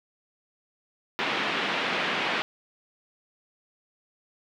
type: band-pass noise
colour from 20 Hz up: white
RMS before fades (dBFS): -28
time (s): 1.19-2.42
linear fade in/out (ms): 0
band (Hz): 170 to 3100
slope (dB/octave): 24
effects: none